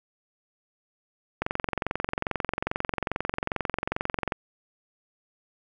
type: click train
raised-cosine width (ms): 0.5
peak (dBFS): -11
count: 66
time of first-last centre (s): 1.42-4.322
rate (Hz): 22.4
effects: none